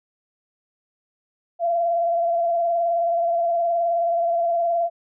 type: tone with vibrato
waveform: sine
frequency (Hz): 682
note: F5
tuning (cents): -41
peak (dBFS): -18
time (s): 1.59-4.9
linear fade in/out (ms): 50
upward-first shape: triangle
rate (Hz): 19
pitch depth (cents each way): 40
effects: none